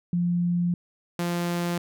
sine / sawtooth tone pair in turn, 174.61 / 173.4 Hz, F3 / F3, 0 / -12 cents, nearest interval unison, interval 12 cents, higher first, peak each -21 dBFS, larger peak neither, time 0.13-0.74 / 1.19-1.78 s, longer first, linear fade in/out 2 ms, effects none

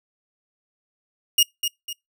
sawtooth tone with echo, 2852 Hz, F7, 36 cents sharp, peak -10 dBFS, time 1.38-1.43 s, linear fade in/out 5 ms, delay 250 ms, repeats 2, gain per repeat -8 dB, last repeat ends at 1.93 s, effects noise-tail reverb RT60 0.2 s tail -26 dB re dry

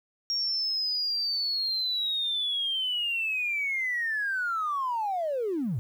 triangle linear sweep, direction down, 5588 to 98 Hz, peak -23 dBFS, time 0.3-5.79 s, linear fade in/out 0 ms, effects tanh soft clip ceiling -24 dBFS + 10-bit

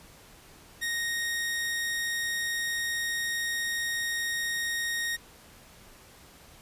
sawtooth tone, 1864.7 Hz, A#6, in tune, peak -25 dBFS, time 0.81-5.17 s, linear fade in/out 20 ms, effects pink hiss -53 dBFS RMS until 6.61 s + resampled to 32000 Hz

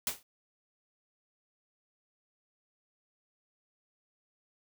white noise with exponential decay, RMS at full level -28 dBFS, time 0.07-0.23 s, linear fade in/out 2 ms, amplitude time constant 33 ms, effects none

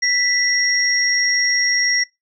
sine tone pair together, 1975.5 / 5594 Hz, B6 / F8, 0 / +2 cents, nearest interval octave + tritone, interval 1802 cents, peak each -18 dBFS, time 0.02-2.04 s, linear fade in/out 10 ms, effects noise-tail reverb RT60 0.2 s tail -22 dB re dry

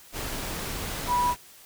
sine tone in noise, 979 Hz, B5, 15 cents flat, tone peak -21 dBFS, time 1.07-1.35 s, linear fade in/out 50 ms, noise pink, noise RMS -33 dBFS, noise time 0.12-1.37 s, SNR +9 dB, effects white hiss -51 dBFS RMS until 1.65 s

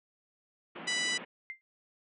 pink band-pass noise, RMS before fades -45 dBFS, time 0.75-1.25 s, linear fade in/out 10 ms, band 170 to 3100 Hz, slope 48 dB/octave
harmonic tone, 987.8 Hz, B5, in tune, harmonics 2 / 3 / 4 / 5 / 6 / 7 / 8 / 9, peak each -32 / -36 / -38 / -40 / -42 / -43 / -44 / -45 dBFS, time 0.87-1.18 s, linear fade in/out 10 ms
sine tone with exponential decay, 2093 Hz, C7, in tune, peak -34 dBFS, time 1.5-1.61 s, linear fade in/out 0 ms, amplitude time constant 22 ms
effects none

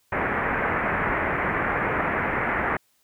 white low-pass noise, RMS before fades -25 dBFS, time 0.12-2.77 s, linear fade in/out 5 ms, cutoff 2100 Hz, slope 48 dB/octave, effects white hiss -66 dBFS RMS until 3.03 s

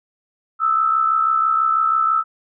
sine tone pair together, 1252.4 / 1318.5 Hz, D#6 / E6, +11 / 0 cents, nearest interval minor second, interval 89 cents, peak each -22 / -15 dBFS, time 0.59-2.24 s, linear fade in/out 50 ms, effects none

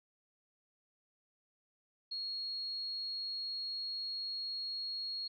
sine tone, 4301 Hz, C8, 47 cents sharp, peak -37 dBFS, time 2.11-5.28 s, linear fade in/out 10 ms, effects none

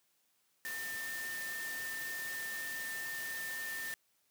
sine tone in noise, 1801 Hz, A6, 40 cents sharp, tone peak -39 dBFS, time 0.65-3.94 s, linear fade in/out 0 ms, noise white, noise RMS -45 dBFS, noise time 0.65-3.94 s, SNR +3 dB, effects white hiss -75 dBFS RMS until 4.3 s + high-pass 100 Hz 12 dB/octave

